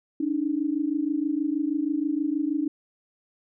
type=tone pair together; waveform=sine; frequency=284.8 / 311.1 Hz; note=C#4 / D#4; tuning=+47 / 0 cents; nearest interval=major second; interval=153 cents; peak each=-26 dBFS; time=0.2-2.68 s; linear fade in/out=5 ms; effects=none